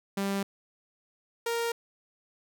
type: tone pair in turn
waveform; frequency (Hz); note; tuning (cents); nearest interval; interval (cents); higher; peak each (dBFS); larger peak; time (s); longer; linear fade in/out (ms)
sawtooth; 197.4 / 466; G3 / A#4; +12 / -1; octave + minor third; 1487; second; -24; neither; 0.17-0.43 / 1.46-1.72; neither; 5
effects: none